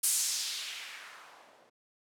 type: noise with low-pass filter sweep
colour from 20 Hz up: violet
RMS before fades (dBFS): -36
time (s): 0.03-1.7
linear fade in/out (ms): 10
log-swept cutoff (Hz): 10000 to 500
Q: 1.5
effects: none